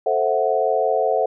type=chord; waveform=sine; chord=F# half-diminished seventh; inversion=first; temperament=equal with one note detuned; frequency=440 / 525.4 / 659.3 / 740 Hz; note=A4 / C5 / E5 / F#5; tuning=0 / +7 / 0 / 0 cents; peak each=-22 dBFS; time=0.06-1.26 s; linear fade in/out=5 ms; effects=none